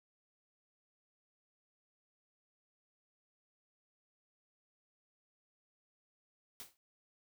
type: noise with exponential decay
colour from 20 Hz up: white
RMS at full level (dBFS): -44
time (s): 6.6-6.77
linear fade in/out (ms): 0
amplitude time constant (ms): 36
effects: none